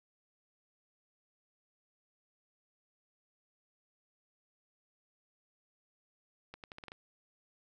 accelerating click train, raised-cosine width 0.3 ms, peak -30 dBFS, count 7, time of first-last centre 6.54-6.919 s, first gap 98 ms, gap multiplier 0.82, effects none

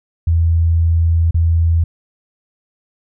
sine tone with dropouts, 83 Hz, E2, 12 cents sharp, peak -10 dBFS, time 0.27-1.84 s, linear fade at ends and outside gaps 5 ms, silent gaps 1.31-1.344 s, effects none

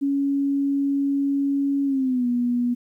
sine tone with pitch glide, 279 to 242.9 Hz, C#4 to B3, +11 to -29 cents, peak -19 dBFS, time 0.01-2.75 s, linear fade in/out 20 ms, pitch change -240 cents, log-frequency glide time 1.85-2.27 s, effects 10-bit

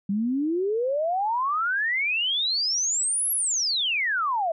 sine exponential two-way sweep, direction up then down, 192.4 to 11540 to 630 Hz, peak -22 dBFS, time 0.09-4.52 s, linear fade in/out 5 ms, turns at 3.32 s, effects none

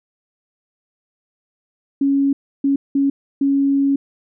sine tone bursts at uneven times, 277.2 Hz, C#4, in tune, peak -13 dBFS, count 4, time 2.01-2.33 / 2.64-2.76 / 2.95-3.1 / 3.41-3.96 s, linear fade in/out 5 ms, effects none

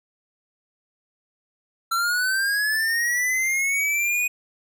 square linear sweep, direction up, 1340 to 2489 Hz, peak -21 dBFS, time 1.91-4.28 s, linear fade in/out 10 ms, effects none

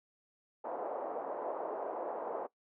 pink band-pass noise, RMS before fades -39 dBFS, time 0.64-2.47 s, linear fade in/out 10 ms, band 440 to 870 Hz, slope 24 dB/octave, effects noise-tail reverb RT60 0.1 s tail -18 dB re dry

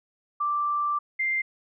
sine tone pair in turn, 1174.7 / 2095 Hz, D6 / C7, 0 / +2 cents, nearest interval minor seventh, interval 1002 cents, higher second, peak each -23 dBFS, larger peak neither, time 0.4-0.99 / 1.19-1.42 s, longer first, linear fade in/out 10 ms, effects none

